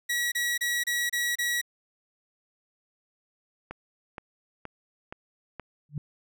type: tone bursts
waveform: sawtooth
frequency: 1923 Hz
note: B6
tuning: 47 cents flat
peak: -22 dBFS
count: 6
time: 0.09-1.615 s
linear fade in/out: 10 ms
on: 230 ms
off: 29 ms
type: click train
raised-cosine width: 0.5 ms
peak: -22 dBFS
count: 5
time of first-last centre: 3.71-5.597 s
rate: 2.12 Hz
type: tone with exponential growth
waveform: sine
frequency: 146.83 Hz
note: D3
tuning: in tune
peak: -25 dBFS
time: 5.89-5.98 s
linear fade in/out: 2 ms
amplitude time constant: 19 ms
effects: none